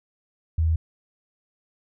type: tone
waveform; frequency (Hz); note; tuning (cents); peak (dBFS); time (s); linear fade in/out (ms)
sine; 80.7; E2; -36; -18; 0.58-0.76; 5
effects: none